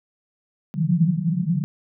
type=band-pass noise; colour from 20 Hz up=white; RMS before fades=-21 dBFS; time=0.74-1.64 s; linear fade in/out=0 ms; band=150 to 180 Hz; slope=96 dB/octave; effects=none